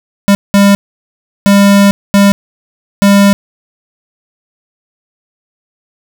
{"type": "tone bursts at uneven times", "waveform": "square", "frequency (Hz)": 200, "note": "G3", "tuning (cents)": 35, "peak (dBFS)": -4, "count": 5, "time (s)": [[0.28, 0.35], [0.54, 0.75], [1.46, 1.91], [2.14, 2.32], [3.02, 3.33]], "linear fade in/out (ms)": 0, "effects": []}